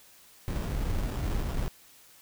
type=noise with sample-and-hold; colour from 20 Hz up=brown; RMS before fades=-30 dBFS; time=0.48-1.68 s; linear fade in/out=0 ms; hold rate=2100 Hz; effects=white hiss -56 dBFS RMS until 2.21 s